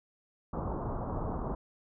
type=low-pass noise; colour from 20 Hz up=pink; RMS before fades=-35 dBFS; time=0.53-1.55 s; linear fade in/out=5 ms; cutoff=1200 Hz; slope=48 dB/octave; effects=none